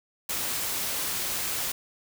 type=noise; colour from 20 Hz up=white; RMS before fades=-30 dBFS; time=0.29-1.72 s; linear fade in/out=5 ms; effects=none